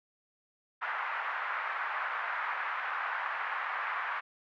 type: band-pass noise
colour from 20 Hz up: pink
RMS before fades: -35 dBFS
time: 0.81-4.21 s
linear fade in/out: 20 ms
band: 960 to 1900 Hz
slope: 24 dB/octave
effects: none